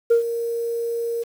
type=tone with ADSR envelope; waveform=sine; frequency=466.2 Hz; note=A#4; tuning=in tune; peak=-9 dBFS; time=0.1-1.24 s; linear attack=13 ms; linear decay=110 ms; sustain=-13 dB; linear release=18 ms; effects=tanh soft clip ceiling -10 dBFS + 7-bit